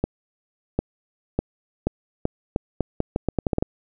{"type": "accelerating click train", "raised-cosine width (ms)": 2, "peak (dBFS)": -7, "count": 15, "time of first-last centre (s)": [0.04, 3.625], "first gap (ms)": 750, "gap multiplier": 0.8, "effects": []}